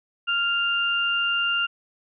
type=tone pair together; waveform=sine; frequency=1397 / 2794 Hz; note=F6 / F7; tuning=0 / 0 cents; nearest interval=octave; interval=1200 cents; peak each=-24 / -23 dBFS; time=0.27-1.67 s; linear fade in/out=20 ms; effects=none